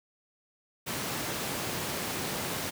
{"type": "high-pass noise", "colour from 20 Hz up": "pink", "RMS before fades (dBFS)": -34, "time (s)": [0.86, 2.71], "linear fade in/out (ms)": 20, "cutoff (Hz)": 130, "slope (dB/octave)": 12, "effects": []}